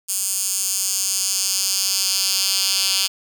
10% pulse tone with high-pass filter sweep, 192.9 Hz, G3, 28 cents flat, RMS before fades -21 dBFS, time 0.08-3.08 s, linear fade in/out 20 ms, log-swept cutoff 7900 to 4000 Hz, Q 1.8, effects none

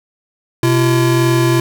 square tone pair together, 127.32 / 339.5 Hz, C3 / F4, -47 / -49 cents, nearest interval octave + perfect fourth, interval 1698 cents, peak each -14 dBFS, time 0.63-1.6 s, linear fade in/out 2 ms, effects none

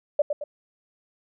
sine tone with echo, 587.3 Hz, D5, in tune, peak -15 dBFS, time 0.19-0.22 s, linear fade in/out 5 ms, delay 110 ms, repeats 2, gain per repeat -7 dB, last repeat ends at 0.44 s, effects none

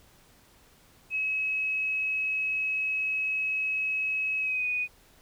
sine tone with pitch glide, 2564 to 2481 Hz, E7 to D#7, -49 to -6 cents, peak -26 dBFS, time 1.1-4.88 s, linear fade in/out 50 ms, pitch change -57 cents, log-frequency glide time 4.4-4.68 s, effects pink hiss -59 dBFS RMS until 5.21 s

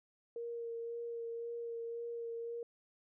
sine tone with vibrato, 466.2 Hz, A#4, in tune, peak -39 dBFS, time 0.36-2.63 s, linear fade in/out 2 ms, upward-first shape sine, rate 1.9 Hz, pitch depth 15 cents each way, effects none

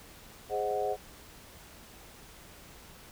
sine chord, Ab dominant seventh, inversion none, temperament equal, 415.3 / 523.3 / 622.3 / 740 Hz, Ab4 / C5 / Eb5 / Gb5, 0 / 0 / 0 / 0 cents, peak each -33 / -35 / -36 / -33 dBFS, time 0.49-0.97 s, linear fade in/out 50 ms, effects pink hiss -52 dBFS RMS until 3.11 s

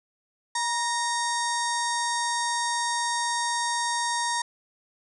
harmonic tone with a mistuned harmonic, 928 Hz, A#5, 8 cents flat, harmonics 1 / 2 / 4 / 5 / 6 / 7 / 8 / 9 / 10, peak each -27 / -32 / -35 / -39 / -35 / -37 / -40 / -39 / -38 dBFS, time 0.55-4.42 s, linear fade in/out 5 ms, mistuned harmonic 1, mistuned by +44 cents, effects none

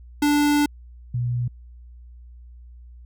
square / sine tone pair in turn, 292.8 / 121.8 Hz, D4 / B2, -5 / -24 cents, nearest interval octave + minor third, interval 1519 cents, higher first, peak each -17 / -21 dBFS, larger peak first, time 0.22-0.66 / 1.14-1.48 s, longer first, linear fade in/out 5 ms, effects added 60 Hz sine -41 dBFS peak until 3.05 s

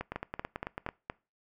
two click trains, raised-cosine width 0.5 ms, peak -20 / -19 dBFS, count 9 / 5, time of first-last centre 0.01-0.889 / 0.16-1.099 s, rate 9.1 / 4.26 Hz, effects noise-tail reverb RT60 0.3 s tail -22 dB re dry

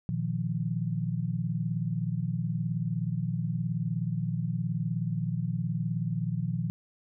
sine chord, Bb suspended fourth, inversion none, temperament equal with one note detuned, 118.65 / 155.56 / 174.61 Hz, Bb2 / Eb3 / F3, +31 / 0 / 0 cents, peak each -32 dBFS, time 0.09-6.7 s, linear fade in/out 0 ms, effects none

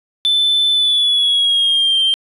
triangle tone with pitch glide, 3520 to 3154 Hz, A7 to G7, 0 to +10 cents, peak -9 dBFS, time 0.25-2.14 s, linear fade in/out 0 ms, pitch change -190 cents, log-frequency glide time 0.72-2 s, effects tanh soft clip ceiling -7 dBFS + resampled to 32000 Hz

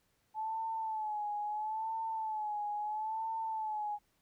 sine tone with vibrato, 863 Hz, A5, 34 cents flat, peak -34 dBFS, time 0.34-3.99 s, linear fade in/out 50 ms, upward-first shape sine, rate 0.75 Hz, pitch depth 66 cents each way, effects pink hiss -75 dBFS RMS until 4.21 s

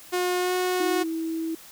sawtooth tone with pitch glide, 360 to 364.8 Hz, F#4 to F#4, -47 to -24 cents, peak -19 dBFS, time 0.12-1.04 s, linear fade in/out 20 ms, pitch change +23 cents, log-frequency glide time 0.39-0.54 s
sine tone, 325.2 Hz, E4, 23 cents flat, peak -26 dBFS, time 0.8-1.55 s, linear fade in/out 5 ms
effects white hiss -47 dBFS RMS until 1.71 s

